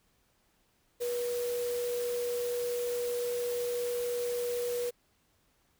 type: tone in noise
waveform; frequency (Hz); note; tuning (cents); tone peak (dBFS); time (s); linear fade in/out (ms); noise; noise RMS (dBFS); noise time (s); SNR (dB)
sine; 483.9; B4; -35; -30; 1-4.91; 20; white; -43; 1-4.91; +10
effects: pink hiss -71 dBFS RMS until 5.79 s